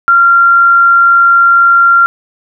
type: tone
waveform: sine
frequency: 1381 Hz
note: F6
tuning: 20 cents flat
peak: -3 dBFS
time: 0.08-2.06 s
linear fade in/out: 0 ms
effects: none